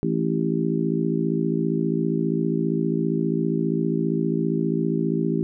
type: harmonic tone with a mistuned harmonic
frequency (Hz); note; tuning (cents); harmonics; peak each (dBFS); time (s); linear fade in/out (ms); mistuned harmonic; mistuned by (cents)
55; A1; 0; 3 / 4 / 5 / 6 / 7; -25 / -26 / -27 / -28 / -28; 0.03-5.43; 0; 7; +35
effects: none